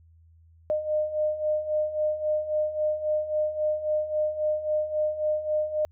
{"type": "beating tone pair", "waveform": "sine", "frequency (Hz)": [608, 611.7], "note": ["D#5", "D#5"], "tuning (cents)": [-40, -30], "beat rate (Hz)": 3.7, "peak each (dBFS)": [-30, -25], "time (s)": [0.7, 5.85], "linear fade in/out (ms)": 0, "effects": ["added 82 Hz sine -53 dBFS peak until 5.91 s"]}